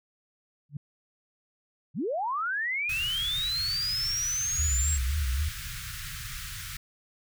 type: tone with exponential growth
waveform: sine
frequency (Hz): 144.6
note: D3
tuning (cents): -27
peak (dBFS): -28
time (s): 0.69-0.77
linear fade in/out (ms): 5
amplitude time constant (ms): 17
type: linear sweep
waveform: sine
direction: up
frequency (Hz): 111.6 to 7690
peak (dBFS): -27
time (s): 1.94-4.99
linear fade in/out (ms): 50
type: band-stop noise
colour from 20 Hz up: pink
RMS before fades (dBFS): -38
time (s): 2.89-6.77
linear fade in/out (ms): 5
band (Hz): 150 to 1300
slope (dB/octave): 48
type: tone with vibrato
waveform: sine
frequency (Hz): 69.3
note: C#2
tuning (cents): 0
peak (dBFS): -25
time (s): 4.58-5.49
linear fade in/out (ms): 5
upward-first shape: sine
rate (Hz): 3.8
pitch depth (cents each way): 190
effects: none